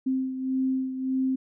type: beating tone pair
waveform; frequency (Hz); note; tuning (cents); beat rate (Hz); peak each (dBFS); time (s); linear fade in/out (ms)
sine; 261.6 / 263.3; C4 / C4; 0 / +11; 1.7; -25 / -32; 0.06-1.36; 10
effects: none